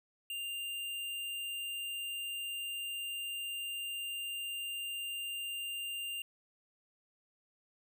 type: tone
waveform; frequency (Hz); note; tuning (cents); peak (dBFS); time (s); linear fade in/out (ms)
square; 2794; F7; 0; -38; 0.3-6.22; 2
effects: none